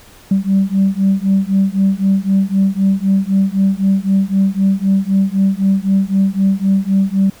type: beating tone pair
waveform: sine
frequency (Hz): 192.3 / 196.2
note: G3 / G3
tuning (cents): -33 / +2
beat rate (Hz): 3.9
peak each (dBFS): -13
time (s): 0.31-7.3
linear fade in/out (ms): 5
effects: tanh soft clip ceiling -5 dBFS + pink hiss -43 dBFS RMS until 7.4 s